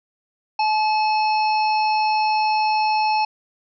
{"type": "harmonic tone with a mistuned harmonic", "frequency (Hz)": 860, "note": "A5", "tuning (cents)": -40, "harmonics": [1, 3, 5, 6], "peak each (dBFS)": [-17, -27, -31, -33], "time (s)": [0.59, 3.25], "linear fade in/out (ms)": 5, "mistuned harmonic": 6, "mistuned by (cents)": 68, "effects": []}